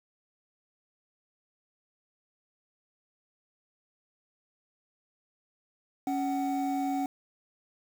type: tone pair together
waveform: triangle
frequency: 277.2 / 748.2 Hz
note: C#4 / F#5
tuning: 0 / +19 cents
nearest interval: octave + perfect fourth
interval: 1719 cents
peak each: -27 / -29 dBFS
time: 6.07-7.06 s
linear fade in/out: 2 ms
effects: tanh soft clip ceiling -19 dBFS + 8-bit